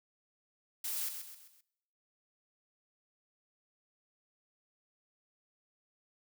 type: noise with echo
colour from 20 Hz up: blue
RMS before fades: -37 dBFS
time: 0.84-1.09 s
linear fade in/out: 5 ms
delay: 130 ms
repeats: 4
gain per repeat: -7 dB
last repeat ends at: 1.61 s
effects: noise-tail reverb RT60 0.9 s tail -23 dB re dry